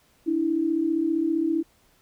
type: tone pair together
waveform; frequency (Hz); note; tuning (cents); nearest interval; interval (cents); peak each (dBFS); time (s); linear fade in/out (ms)
sine; 292.6 / 327.8; D4 / E4; -6 / -10; major second; 196; -27 / -22; 0.26-1.63; 20
effects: pink hiss -62 dBFS RMS until 2.01 s